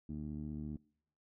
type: tone with low-pass filter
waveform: 15% pulse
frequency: 75.2 Hz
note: D2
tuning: 42 cents sharp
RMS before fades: -42 dBFS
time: 0.09-0.77 s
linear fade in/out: 5 ms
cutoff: 260 Hz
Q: 2.3
effects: noise-tail reverb RT60 0.7 s tail -26 dB re dry